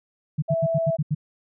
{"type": "tone bursts", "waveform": "sine", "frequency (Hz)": 150.9, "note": "D3", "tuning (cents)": 47, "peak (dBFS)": -19, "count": 7, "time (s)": [0.38, 1.149], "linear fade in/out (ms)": 10, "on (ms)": 43, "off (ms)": 78}
{"type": "tone", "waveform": "sine", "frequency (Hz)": 659.3, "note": "E5", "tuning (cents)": 0, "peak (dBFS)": -21, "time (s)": [0.48, 0.97], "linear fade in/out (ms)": 20}
{"effects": []}